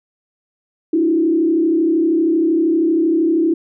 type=tone with frequency modulation; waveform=sine; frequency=328 Hz; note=E4; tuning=9 cents flat; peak=-12 dBFS; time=0.93-3.54 s; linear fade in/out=5 ms; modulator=32.8 Hz; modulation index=0.84; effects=none